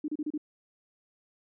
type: tone bursts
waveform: sine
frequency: 301.7 Hz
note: D4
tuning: 47 cents sharp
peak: -29 dBFS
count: 5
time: 0.04-0.378 s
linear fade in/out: 5 ms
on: 42 ms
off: 32 ms
effects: none